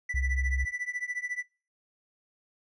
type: tone with tremolo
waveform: triangle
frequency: 1975.5 Hz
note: B6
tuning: in tune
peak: -26 dBFS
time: 0.09-1.43 s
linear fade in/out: 5 ms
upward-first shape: triangle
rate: 14 Hz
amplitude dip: 100%
type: tone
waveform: sine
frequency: 65.41 Hz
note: C2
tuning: in tune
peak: -26 dBFS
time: 0.14-0.65 s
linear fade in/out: 5 ms
effects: noise-tail reverb RT60 0.4 s tail -25 dB re dry + resampled to 24000 Hz